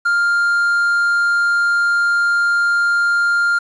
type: tone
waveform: triangle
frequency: 1400 Hz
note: F6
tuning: 4 cents sharp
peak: -11 dBFS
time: 0.05-3.59 s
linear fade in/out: 10 ms
effects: resampled to 24000 Hz + 8-bit